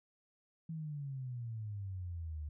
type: exponential sweep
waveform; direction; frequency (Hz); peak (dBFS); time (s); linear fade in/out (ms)
sine; down; 164.81 to 73.42; -39; 0.69-2.49; 5
effects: none